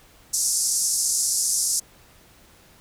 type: band-pass noise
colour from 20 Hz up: pink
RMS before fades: -23 dBFS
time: 0.33-1.8 s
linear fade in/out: 10 ms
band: 5300 to 11000 Hz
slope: 48 dB/octave
effects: pink hiss -53 dBFS RMS until 2.8 s